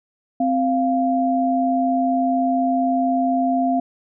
sine tone pair together, 260.8 / 695 Hz, C4 / F5, -5 / -9 cents, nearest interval octave + perfect fourth, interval 1696 cents, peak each -19 dBFS, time 0.4-3.8 s, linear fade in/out 5 ms, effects none

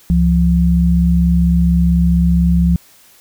sine tone pair together, 68.7 / 173 Hz, C#2 / F3, -15 / -16 cents, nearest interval octave + major third, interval 1599 cents, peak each -13 / -11 dBFS, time 0.1-2.76 s, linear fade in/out 0 ms, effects white hiss -47 dBFS RMS until 3.2 s

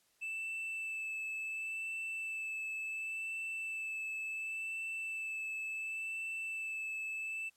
triangle tone with vibrato, 2637 Hz, E7, in tune, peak -36 dBFS, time 0.21-7.5 s, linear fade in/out 20 ms, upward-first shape sine, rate 0.7 Hz, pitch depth 15 cents each way, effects white hiss -72 dBFS RMS until 7.56 s + low-pass 12000 Hz 12 dB/octave

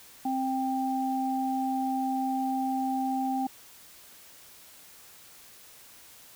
sine tone pair together, 263.1 / 788.4 Hz, C4 / G5, +10 / +10 cents, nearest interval octave + perfect fifth, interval 1900 cents, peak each -29 / -29 dBFS, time 0.25-3.47 s, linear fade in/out 5 ms, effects white hiss -52 dBFS RMS until 6.35 s

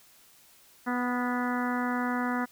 harmonic tone with a mistuned harmonic, 246.9 Hz, B3, in tune, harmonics 1 / 2 / 3 / 4 / 5 / 6 / 7 / 8, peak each -29 / -39 / -36 / -36 / -37 / -37 / -39 / -42 dBFS, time 0.86-2.46 s, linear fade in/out 20 ms, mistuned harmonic 6, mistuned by -22 cents, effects white hiss -58 dBFS RMS until 2.51 s

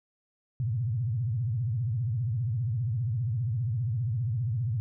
sine tone with vibrato, 116.54 Hz, A#2, in tune, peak -26 dBFS, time 0.6-4.8 s, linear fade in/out 0 ms, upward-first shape sine, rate 15 Hz, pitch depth 240 cents each way, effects none

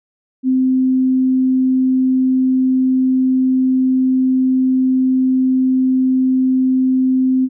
sine tone, 259.1 Hz, C4, 17 cents flat, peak -11 dBFS, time 0.43-7.49 s, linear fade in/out 50 ms, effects none

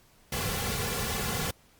pink noise with comb filter, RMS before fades -31 dBFS, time 0.32-1.51 s, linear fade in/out 5 ms, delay 3.2 ms, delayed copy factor -0.75, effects pink hiss -61 dBFS RMS until 1.79 s + Opus 48 kbps

